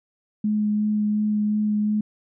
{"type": "tone with vibrato", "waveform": "sine", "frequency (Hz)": 210.9, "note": "G#3", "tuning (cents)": 27, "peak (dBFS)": -19, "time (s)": [0.44, 2.01], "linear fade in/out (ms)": 5, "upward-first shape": "sine", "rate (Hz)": 2.8, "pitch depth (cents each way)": 10, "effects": []}